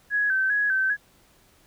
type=tone with vibrato; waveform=sine; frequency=1606 Hz; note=G6; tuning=41 cents sharp; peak=-20 dBFS; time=0.1-0.97 s; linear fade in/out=50 ms; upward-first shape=square; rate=2.5 Hz; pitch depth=68 cents each way; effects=pink hiss -59 dBFS RMS until 1.66 s